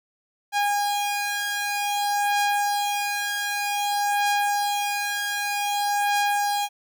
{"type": "beating tone pair", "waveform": "sawtooth", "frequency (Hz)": [817, 817.53], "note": ["G#5", "G#5"], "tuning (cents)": [-29, -27], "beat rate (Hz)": 0.53, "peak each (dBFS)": [-24, -20], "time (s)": [0.52, 6.69], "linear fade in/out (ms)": 50, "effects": []}